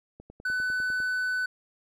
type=click train; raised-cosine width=2 ms; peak=-32 dBFS; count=9; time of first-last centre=0.2-1.002 s; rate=9.97 Hz
type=tone; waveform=triangle; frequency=1500 Hz; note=F#6; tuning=23 cents sharp; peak=-24 dBFS; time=0.45-1.46 s; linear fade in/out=5 ms
effects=none

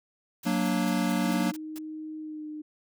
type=noise bursts; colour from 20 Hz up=white; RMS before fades=-44 dBFS; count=7; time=0.43-1.787 s; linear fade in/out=5 ms; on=31 ms; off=190 ms
type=chord; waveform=square; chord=Gb augmented; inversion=none; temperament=equal; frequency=185 / 233.1 / 293.7 Hz; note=Gb3 / Bb3 / D4; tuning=0 / 0 / 0 cents; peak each=-29 / -29 / -31 dBFS; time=0.45-1.52 s; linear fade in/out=20 ms
type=tone with pitch glide; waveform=sine; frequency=311.1 to 304.5 Hz; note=D#4 to D#4; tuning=0 to -37 cents; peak=-35 dBFS; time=1.24-2.62 s; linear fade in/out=10 ms; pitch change=-37 cents; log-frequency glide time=2.19-2.46 s
effects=none

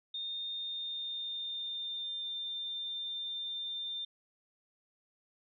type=tone with pitch glide; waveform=sine; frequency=3651 to 3595 Hz; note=A#7 to A7; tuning=-37 to +36 cents; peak=-36 dBFS; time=0.14-4.05 s; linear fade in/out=5 ms; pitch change=-27 cents; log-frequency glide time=0.5-2.3 s; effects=none

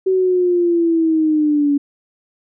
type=linear sweep; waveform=sine; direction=down; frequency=380 to 282.6 Hz; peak=-12 dBFS; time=0.06-1.78 s; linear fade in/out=10 ms; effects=none

